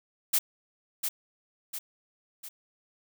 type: noise with echo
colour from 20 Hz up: blue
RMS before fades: -24 dBFS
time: 0.33-0.39 s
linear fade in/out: 10 ms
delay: 700 ms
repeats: 3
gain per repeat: -6 dB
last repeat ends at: 2.49 s
effects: none